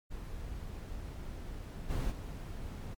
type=noise with level steps; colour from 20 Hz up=brown; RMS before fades=-42 / -33 / -41 dBFS; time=0.1-2.95 s; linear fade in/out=20 ms; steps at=1.89 / 2.1 s; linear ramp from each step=20 ms; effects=MP3 96 kbps